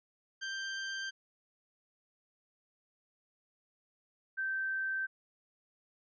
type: tone pair in turn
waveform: sawtooth / sine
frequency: 1573 / 1554.9 Hz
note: G6 / G6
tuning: +6 / -15 cents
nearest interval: unison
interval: 21 cents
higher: first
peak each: -33 / -32 dBFS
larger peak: second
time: 0.41-1.11 / 4.37-5.07 s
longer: neither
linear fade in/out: 20 ms
effects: resampled to 16000 Hz